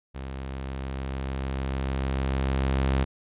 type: tone with level ramp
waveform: sawtooth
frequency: 66.7 Hz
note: C2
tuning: 34 cents sharp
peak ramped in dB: -30 to -17 dBFS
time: 0.14-3.05 s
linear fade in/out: 20 ms
effects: resampled to 8000 Hz

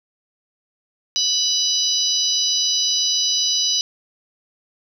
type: harmonic tone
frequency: 987.8 Hz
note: B5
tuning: in tune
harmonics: 3 / 4 / 5 / 6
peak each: -25 / -22 / -21 / -23 dBFS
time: 1.16-3.81 s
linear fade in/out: 0 ms
effects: 8-bit

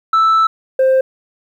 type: tone pair in turn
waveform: sine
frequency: 1318.5 / 525.1 Hz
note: E6 / C5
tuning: 0 / +6 cents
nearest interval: octave + major third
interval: 1594 cents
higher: first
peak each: -6 dBFS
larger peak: neither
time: 0.13-0.47 / 0.79-1.01 s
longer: first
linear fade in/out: 5 ms
effects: tanh soft clip ceiling -8 dBFS + 8-bit

